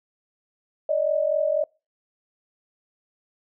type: tone pair together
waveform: sine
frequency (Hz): 579 / 623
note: D5 / D#5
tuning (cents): -25 / +2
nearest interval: minor second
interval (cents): 127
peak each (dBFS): -23 / -22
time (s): 0.89-1.64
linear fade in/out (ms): 5
effects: noise-tail reverb RT60 0.3 s tail -26 dB re dry